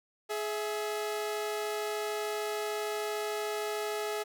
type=tone pair together; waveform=sawtooth; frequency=421.1 / 658.3 Hz; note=G#4 / E5; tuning=+24 / -3 cents; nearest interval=minor sixth; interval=773 cents; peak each=-29 / -35 dBFS; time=0.29-4.24 s; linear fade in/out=20 ms; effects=none